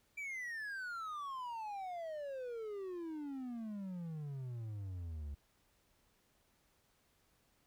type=exponential sweep; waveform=triangle; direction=down; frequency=2353 to 69.3 Hz; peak=-39 dBFS; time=0.17-5.35 s; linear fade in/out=10 ms; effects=pink hiss -74 dBFS RMS until 7.66 s